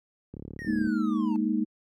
click train, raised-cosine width 3 ms, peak -26 dBFS, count 20, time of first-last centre 0.34-0.871 s, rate 35.8 Hz
triangle linear sweep, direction down, 1900 to 873 Hz, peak -36 dBFS, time 0.59-1.36 s, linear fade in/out 0 ms
sine chord, Ab suspended second, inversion none, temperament just, 207.7 / 233.6 / 311.5 Hz, Ab3 / Bb3 / Eb4, 0 / +4 / +2 cents, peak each -28 dBFS, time 0.66-1.65 s, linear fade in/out 20 ms
effects high-pass 60 Hz 12 dB/octave

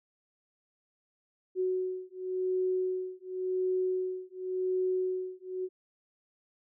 sine beating tone pair, 370 / 370.91 Hz, F#4 / F#4, 0 / +4 cents, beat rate 0.91 Hz, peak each -32 / -32 dBFS, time 1.55-5.69 s, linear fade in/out 50 ms, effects none

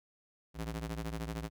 sawtooth ring-modulated tone, 111.3 Hz, A2, 20 cents sharp, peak -30 dBFS, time 0.54-1.5 s, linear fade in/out 50 ms, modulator 49.1 Hz, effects none

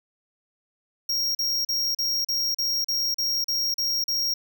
square tone bursts, 5588 Hz, F8, in tune, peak -23 dBFS, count 11, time 1.09-4.34 s, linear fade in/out 5 ms, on 260 ms, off 39 ms, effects none

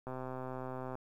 click train, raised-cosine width 1 ms, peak -28 dBFS, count 115, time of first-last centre 0.07-0.954 s, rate 129 Hz, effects 11-bit

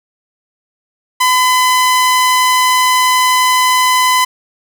sawtooth tone, 1011 Hz, B5, 40 cents sharp, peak -5 dBFS, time 1.2-4.25 s, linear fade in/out 10 ms, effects none

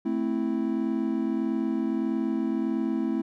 triangle chord, A minor, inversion none, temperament equal, 220 / 261.6 / 329.6 Hz, A3 / C4 / E4, 0 / 0 / 0 cents, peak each -27 dBFS, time 0.05-3.22 s, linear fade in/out 10 ms, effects none

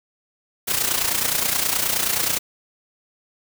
white noise with amplitude modulation, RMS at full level -19 dBFS, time 0.67-2.39 s, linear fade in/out 20 ms, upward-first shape sine, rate 29.5 Hz, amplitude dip 65%, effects none

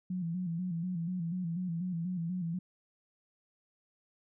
sine tone with vibrato, 174.5 Hz, F3, 1 cent flat, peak -32 dBFS, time 0.1-2.59 s, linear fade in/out 5 ms, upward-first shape square, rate 4.1 Hz, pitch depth 80 cents each way, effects none

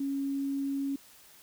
sine tone, 276.3 Hz, C#4, 6 cents flat, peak -29 dBFS, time 0-0.96 s, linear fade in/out 5 ms, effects white hiss -56 dBFS RMS until 1.42 s

